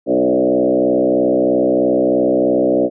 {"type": "tone with frequency modulation", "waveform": "sine", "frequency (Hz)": 431.9, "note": "A4", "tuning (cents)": -32, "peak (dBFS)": -11, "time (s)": [0.06, 2.9], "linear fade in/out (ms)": 50, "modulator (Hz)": 63.1, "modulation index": 3, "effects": []}